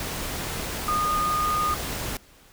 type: tone in noise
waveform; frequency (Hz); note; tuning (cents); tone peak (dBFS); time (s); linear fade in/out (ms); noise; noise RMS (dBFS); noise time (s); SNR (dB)
sine; 1226; D#6; -26; -22; 0.88-1.74; 2; pink; -31; 0-2.17; +6
effects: pink hiss -54 dBFS RMS until 2.52 s